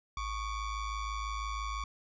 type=ring-modulated tone; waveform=square; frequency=579 Hz; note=D5; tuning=25 cents flat; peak=-32 dBFS; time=0.17-1.84 s; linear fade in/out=2 ms; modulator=526 Hz; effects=resampled to 16000 Hz